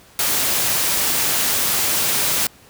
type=noise; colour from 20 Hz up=white; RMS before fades=-19 dBFS; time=0.19-2.47 s; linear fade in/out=2 ms; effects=pink hiss -48 dBFS RMS until 2.69 s + high-pass 60 Hz 12 dB/octave

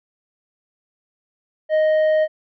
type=tone with tanh clipping; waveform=sine; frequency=622.3 Hz; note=D#5; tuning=in tune; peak=-15 dBFS; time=1.69-2.28 s; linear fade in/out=50 ms; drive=6 dB; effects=none

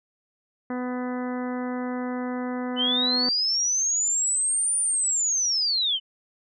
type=harmonic tone; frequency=249.7 Hz; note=B3; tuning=19 cents sharp; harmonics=1 / 2 / 3 / 4 / 5 / 6 / 7 / 8; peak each=-28 / -34 / -38 / -40 / -42 / -44 / -45 / -46 dBFS; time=0.7-3.29 s; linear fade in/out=2 ms
type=linear two-way sweep; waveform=sine; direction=up then down; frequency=2960 to 9397 to 2960 Hz; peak=-21 dBFS; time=2.76-6 s; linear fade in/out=50 ms; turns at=4.78 s
effects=none

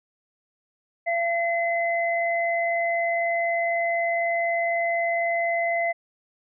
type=tone pair together; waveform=sine; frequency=681 / 2041 Hz; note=F5 / C7; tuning=-44 / -44 cents; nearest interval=octave + perfect fifth; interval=1900 cents; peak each=-23 / -26 dBFS; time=1.06-5.93 s; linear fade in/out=20 ms; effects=none

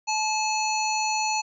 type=harmonic tone; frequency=863 Hz; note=A5; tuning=34 cents flat; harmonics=1 / 3 / 5 / 7 / 8; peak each=-25 / -30 / -32 / -33 / -34 dBFS; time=0.07-1.42 s; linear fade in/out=20 ms; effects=none

